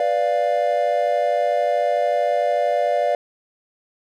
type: chord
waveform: triangle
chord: B diminished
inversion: none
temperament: equal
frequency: 493.9 / 587.3 / 698.5 Hz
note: B4 / D5 / F5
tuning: 0 / 0 / 0 cents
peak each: -23 / -18 / -19 dBFS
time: 0-3.15 s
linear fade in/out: 2 ms
effects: none